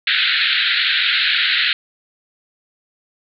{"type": "band-pass noise", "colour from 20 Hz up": "white", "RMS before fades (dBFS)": -17, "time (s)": [0.07, 1.73], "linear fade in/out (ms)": 2, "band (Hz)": [1400, 4200], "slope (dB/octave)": 96, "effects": []}